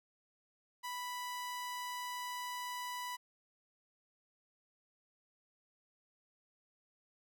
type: tone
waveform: sawtooth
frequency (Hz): 987.8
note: B5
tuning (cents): 0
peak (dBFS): -36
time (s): 0.83-3.17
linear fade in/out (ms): 20
effects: none